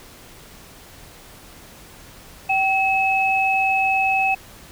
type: tone pair together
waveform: sine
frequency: 770 / 2582 Hz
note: G5 / E7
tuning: -31 / -37 cents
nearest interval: octave + major sixth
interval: 2094 cents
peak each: -19 dBFS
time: 2.49-4.35 s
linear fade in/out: 10 ms
effects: pink hiss -44 dBFS RMS until 4.71 s